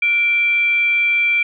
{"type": "tone with frequency modulation", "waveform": "sine", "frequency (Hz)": 2349, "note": "D7", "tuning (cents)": 0, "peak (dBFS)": -13, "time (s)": [0.02, 1.43], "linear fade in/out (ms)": 5, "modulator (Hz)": 905, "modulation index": 0.21, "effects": []}